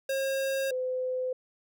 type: tone pair in turn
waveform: square / sine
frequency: 539 / 510.1 Hz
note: C#5 / C5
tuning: -49 / -44 cents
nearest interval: minor second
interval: 95 cents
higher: first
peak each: -28 dBFS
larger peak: neither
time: 0.09-0.71 / 0.71-1.33 s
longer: neither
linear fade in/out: 5 ms
effects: none